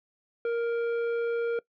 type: tone with tanh clipping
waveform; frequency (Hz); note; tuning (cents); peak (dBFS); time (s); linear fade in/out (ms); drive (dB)
triangle; 467.3; A#4; +4; -27; 0.45-1.59; 2; 13
effects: noise-tail reverb RT60 0.1 s tail -21 dB re dry